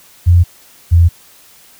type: tone pair in turn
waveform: sine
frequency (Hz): 87.31 / 84.82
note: F2 / E2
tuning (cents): 0 / +50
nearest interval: minor second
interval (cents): 50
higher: first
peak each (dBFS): -4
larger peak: neither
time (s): 0.26-0.44 / 0.91-1.09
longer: neither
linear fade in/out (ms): 20
effects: white hiss -44 dBFS RMS until 1.79 s